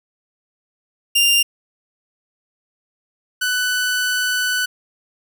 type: tone pair in turn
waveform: sawtooth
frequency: 2794 / 1494.2 Hz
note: F7 / F#6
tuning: 0 / +17 cents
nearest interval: major seventh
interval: 1083 cents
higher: first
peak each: -9 / -14 dBFS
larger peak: first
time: 1.15-1.43 / 3.41-4.66 s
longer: second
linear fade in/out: 10 ms
effects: none